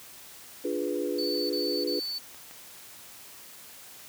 sine chord, D diminished seventh, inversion none, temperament equal, 293.7 / 349.2 / 415.3 / 493.9 Hz, D4 / F4 / Ab4 / Cb5, 0 / 0 / 0 / 0 cents, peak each -33 dBFS, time 0.64-2 s, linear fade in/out 10 ms
triangle tone bursts, 4494 Hz, C#8, 23 cents sharp, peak -30 dBFS, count 3, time 1.18-2.188 s, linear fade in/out 10 ms, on 320 ms, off 24 ms
clicks, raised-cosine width 0.3 ms, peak -32 dBFS, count 2, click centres 2.346 / 2.511 s
effects white hiss -48 dBFS RMS until 4.08 s + high-pass 60 Hz 12 dB/octave

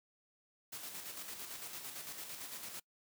white noise with tremolo, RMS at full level -45 dBFS, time 0.72-2.8 s, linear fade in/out 10 ms, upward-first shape square, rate 8.9 Hz, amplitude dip 40%, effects noise-tail reverb RT60 0.1 s tail -24 dB re dry + high-pass 100 Hz 12 dB/octave

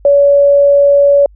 sine tone, 567 Hz, C#5, 39 cents sharp, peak -4 dBFS, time 0.05-1.26 s, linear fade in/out 2 ms, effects added 50 Hz sine -38 dBFS peak until 1.35 s

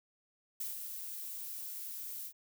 violet noise with ADSR envelope, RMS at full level -38 dBFS, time 0.6-2.33 s, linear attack 6 ms, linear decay 150 ms, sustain -5 dB, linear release 68 ms, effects none

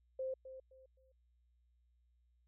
sine tone with echo, 523.3 Hz, C5, in tune, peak -37 dBFS, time 0.19-0.34 s, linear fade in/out 5 ms, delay 260 ms, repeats 3, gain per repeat -11 dB, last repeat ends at 1.12 s, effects added 60 Hz sine -70 dBFS peak until 2.47 s

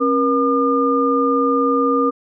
sine tone cluster, 271.6 / 477.6 / 1208 Hz, C#4 / A#4 / D6, -35 / +42 / +48 cents, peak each -18 dBFS, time 0-2.11 s, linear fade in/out 20 ms, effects none

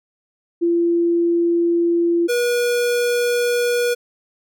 sine / square tone pair in turn, 341.3 / 482.7 Hz, F4 / B4, -40 / -40 cents, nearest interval tritone, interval 600 cents, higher second, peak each -14 / -17 dBFS, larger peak first, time 0.61-2.28 / 2.28-3.95 s, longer neither, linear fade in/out 20 ms, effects none

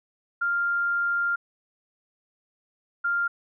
sine tone pair in turn, 1396.9 / 1396.9 Hz, F6 / F6, 0 / 0 cents, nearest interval unison, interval 0 cents, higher neither, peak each -22 dBFS, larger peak neither, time 0.41-1.36 / 3.04-3.28 s, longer first, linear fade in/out 10 ms, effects none

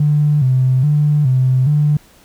triangle tone with vibrato, 138.59 Hz, C#3, in tune, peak -6 dBFS, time 0-1.97 s, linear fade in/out 5 ms, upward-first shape square, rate 1.2 Hz, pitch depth 120 cents each way, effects tanh soft clip ceiling -8 dBFS + pink hiss -48 dBFS RMS until 2.24 s

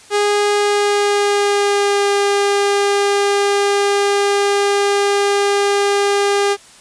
sawtooth tone with pitch glide, 411.6 to 403.1 Hz, G#4 to G4, -16 to +48 cents, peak -9 dBFS, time 0.1-6.57 s, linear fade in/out 50 ms, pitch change -36 cents, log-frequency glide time 0.53-2.09 s, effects white hiss -43 dBFS RMS until 6.8 s + resampled to 22050 Hz

